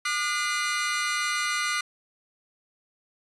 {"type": "tone cluster", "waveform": "sawtooth", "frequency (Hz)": [1203, 1445, 2046], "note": ["D6", "F#6", "C7"], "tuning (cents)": [41, -41, -39], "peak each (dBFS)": -26, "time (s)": [0.05, 1.81], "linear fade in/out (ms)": 5, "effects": ["resampled to 22050 Hz"]}